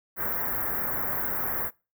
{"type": "band-stop noise", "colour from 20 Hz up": "white", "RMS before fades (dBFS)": -29, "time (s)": [0.16, 1.71], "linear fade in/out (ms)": 50, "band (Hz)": [1900, 13000], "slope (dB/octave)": 48, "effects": ["noise-tail reverb RT60 0.3 s tail -24 dB re dry"]}